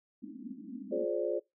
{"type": "band-pass noise", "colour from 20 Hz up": "pink", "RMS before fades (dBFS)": -44, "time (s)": [0.22, 1.05], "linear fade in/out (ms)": 10, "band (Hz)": [200, 300], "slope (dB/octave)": 96}
{"type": "chord", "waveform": "sine", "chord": "D half-diminished seventh", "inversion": "first", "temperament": "just", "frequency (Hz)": [352.4, 422.9, 528.6, 587.3], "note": ["F4", "Ab4", "C5", "D5"], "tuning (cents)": [16, 31, 18, 0], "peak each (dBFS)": -35, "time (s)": [0.91, 1.4], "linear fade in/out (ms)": 20}
{"effects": ["noise-tail reverb RT60 0.2 s tail -24 dB re dry"]}